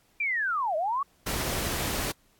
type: linear two-way sweep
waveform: sine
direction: down then up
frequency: 2407 to 596 to 1155 Hz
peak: -25 dBFS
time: 0.2-1.03 s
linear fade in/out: 5 ms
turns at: 0.76 s
type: noise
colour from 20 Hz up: pink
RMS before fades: -30 dBFS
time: 1.26-2.12 s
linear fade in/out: 10 ms
effects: pink hiss -65 dBFS RMS until 2.39 s + AAC 64 kbps